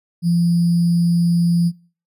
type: tone with sample-and-hold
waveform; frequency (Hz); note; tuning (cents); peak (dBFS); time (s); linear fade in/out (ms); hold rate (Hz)
sine; 171.3; F3; -33; -13; 0.22-1.72; 50; 4900
effects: noise-tail reverb RT60 0.4 s tail -21 dB re dry + resampled to 32000 Hz